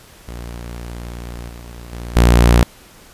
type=tone with level steps; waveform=sawtooth; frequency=59 Hz; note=A#1; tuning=22 cents sharp; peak=-24 / -29 / -23 / -4 dBFS; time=0.28-2.63 s; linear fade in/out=0 ms; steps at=1.49 / 1.92 / 2.16 s; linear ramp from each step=2 ms; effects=pink hiss -44 dBFS RMS until 3.13 s + resampled to 32000 Hz